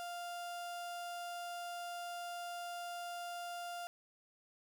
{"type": "tone", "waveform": "35% pulse", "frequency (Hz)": 698.5, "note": "F5", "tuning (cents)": 0, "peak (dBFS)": -40, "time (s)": [0, 3.87], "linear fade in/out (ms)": 0, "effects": []}